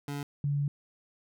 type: tone pair in turn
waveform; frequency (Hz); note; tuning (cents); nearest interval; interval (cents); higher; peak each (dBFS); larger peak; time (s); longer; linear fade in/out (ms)
25% pulse / sine; 143.2 / 143.2; D3 / D3; -43 / -43; unison; 0; neither; -30 / -26; second; 0.08-0.23 / 0.44-0.68; second; 2
effects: none